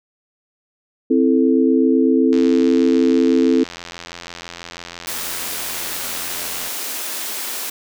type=chord; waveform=sine; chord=A minor; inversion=first; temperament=equal; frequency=261.6 / 329.6 / 440 Hz; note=C4 / E4 / A4; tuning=0 / 0 / 0 cents; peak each=-14 / -17 / -18 dBFS; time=1.1-3.64 s; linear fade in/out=10 ms
type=click train; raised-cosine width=0.2 ms; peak=-14 dBFS; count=375; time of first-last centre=2.33-6.674 s; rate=86.1 Hz
type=high-pass noise; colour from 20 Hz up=white; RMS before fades=-26 dBFS; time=5.07-7.7 s; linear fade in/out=5 ms; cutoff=210 Hz; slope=96 dB/octave
effects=none